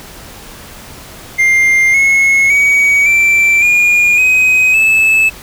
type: tone with pitch steps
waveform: triangle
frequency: 2100 / 2178 / 2259 / 2342 / 2429 / 2519 / 2612 Hz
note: C7 / C#7 / C#7 / D7 / D#7 / D#7 / E7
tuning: +6 / -31 / +32 / -5 / -42 / +21 / -17 cents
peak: -5 dBFS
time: 1.38-5.3 s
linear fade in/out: 20 ms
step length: 560 ms
effects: pink hiss -33 dBFS RMS until 5.42 s